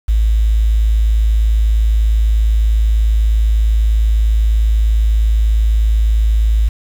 sine tone with quantisation, 54.2 Hz, A1, 25 cents flat, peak -9 dBFS, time 0.08-6.69 s, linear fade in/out 10 ms, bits 6, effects none

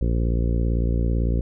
harmonic tone, 57.9 Hz, A#1, 11 cents flat, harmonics 1 / 2 / 3 / 4 / 5 / 6 / 7 / 8 / 9, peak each -20 / -26 / -30 / -32 / -34 / -36 / -37 / -38 / -39 dBFS, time 0.01-1.41 s, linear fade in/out 5 ms, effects none

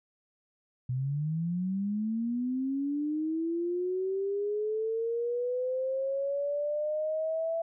sine linear sweep, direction up, 123.47 to 666 Hz, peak -28 dBFS, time 0.89-7.62 s, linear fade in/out 5 ms, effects none

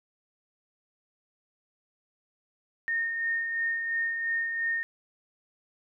sine tone with tremolo, 1836 Hz, A#6, 27 cents flat, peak -25 dBFS, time 2.88-4.83 s, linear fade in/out 0 ms, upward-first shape sine, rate 2.9 Hz, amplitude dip 40%, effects none

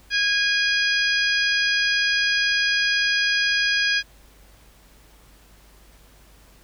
harmonic tone with a mistuned harmonic, 822 Hz, G#5, 18 cents flat, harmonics 2 / 3 / 4 / 5 / 6 / 7, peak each -21 / -26 / -27 / -35 / -25 / -36 dBFS, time 0.1-4.03 s, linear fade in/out 50 ms, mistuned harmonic 7, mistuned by +79 cents, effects added 50 Hz sine -51 dBFS peak until 6.63 s + pink hiss -54 dBFS RMS until 6.63 s

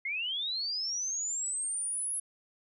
sine linear sweep, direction up, 2076 to 10790 Hz, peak -31 dBFS, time 0.05-2.2 s, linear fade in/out 5 ms, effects none

